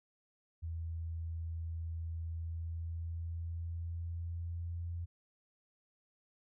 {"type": "tone with pitch glide", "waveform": "sine", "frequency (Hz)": [82.4, 85.5], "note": ["E2", "F2"], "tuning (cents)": [0, -36], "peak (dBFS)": -37, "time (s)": [0.62, 5.06], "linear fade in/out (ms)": 20, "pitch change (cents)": 64, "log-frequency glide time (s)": [2.3, 4.92], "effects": []}